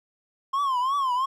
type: tone with vibrato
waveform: triangle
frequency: 1058 Hz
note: C6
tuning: 19 cents sharp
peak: -20 dBFS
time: 0.53-1.26 s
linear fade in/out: 10 ms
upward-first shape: triangle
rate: 2.9 Hz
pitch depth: 160 cents each way
effects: none